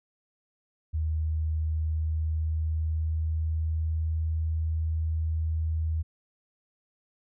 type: tone with pitch glide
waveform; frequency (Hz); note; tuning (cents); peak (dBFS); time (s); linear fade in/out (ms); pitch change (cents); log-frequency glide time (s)
sine; 78.6 to 79.88; D#2 to D#2; +18 to +46; -25; 0.93-6.03; 20; +28; 1.61-4.2
effects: none